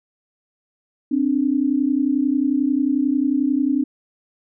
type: tone pair together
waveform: sine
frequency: 262.5 / 293.7 Hz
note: C4 / D4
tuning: +6 / 0 cents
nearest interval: major second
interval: 194 cents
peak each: -19 dBFS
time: 1.11-3.84 s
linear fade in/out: 10 ms
effects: none